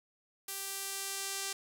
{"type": "tone with band-pass filter sweep", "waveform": "sawtooth", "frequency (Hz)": 392, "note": "G4", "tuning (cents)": 0, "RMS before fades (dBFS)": -39, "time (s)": [0.48, 1.53], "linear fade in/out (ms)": 5, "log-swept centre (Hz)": [12000, 7600], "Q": 0.86, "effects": []}